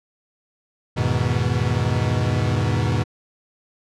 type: chord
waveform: 40% pulse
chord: E major seventh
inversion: none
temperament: equal with one note detuned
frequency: 83.94 / 103.83 / 123.47 / 155.56 Hz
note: E2 / G#2 / B2 / D#3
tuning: +32 / 0 / 0 / 0 cents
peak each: -26 / -22 / -21 / -27 dBFS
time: 0.96-3.04 s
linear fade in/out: 20 ms
effects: low-pass 6000 Hz 12 dB/octave